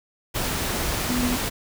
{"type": "tone in noise", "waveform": "sine", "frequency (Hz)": 246.9, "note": "B3", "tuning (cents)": 0, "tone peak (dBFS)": -23, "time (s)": [1.08, 1.37], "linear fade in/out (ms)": 20, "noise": "pink", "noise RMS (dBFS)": -26, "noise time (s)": [0.34, 1.5], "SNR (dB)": 0, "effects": []}